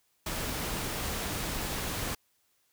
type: noise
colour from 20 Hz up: pink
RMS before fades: -34 dBFS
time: 0.26-2.15 s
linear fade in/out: 5 ms
effects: white hiss -72 dBFS RMS until 2.72 s